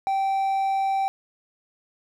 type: tone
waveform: triangle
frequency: 778 Hz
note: G5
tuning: 13 cents flat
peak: -19 dBFS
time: 0.07-1.08 s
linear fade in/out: 0 ms
effects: none